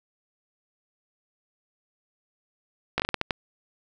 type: slowing click train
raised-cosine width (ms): 0.3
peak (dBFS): -8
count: 8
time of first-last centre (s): 2.98-3.308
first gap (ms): 17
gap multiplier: 1.33
effects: none